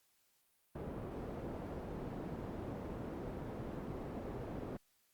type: low-pass noise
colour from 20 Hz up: white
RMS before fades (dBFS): -44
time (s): 0.75-4.77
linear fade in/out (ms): 5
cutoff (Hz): 430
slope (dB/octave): 12
effects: white hiss -75 dBFS RMS until 5.13 s + Opus 48 kbps